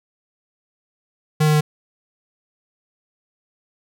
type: tone with pitch steps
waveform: square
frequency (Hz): 153.6 / 152.54 / 151.49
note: D#3 / D#3 / D#3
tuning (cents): -22 / -34 / -46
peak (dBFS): -14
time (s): 1.4-1.61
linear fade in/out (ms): 10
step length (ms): 70
effects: none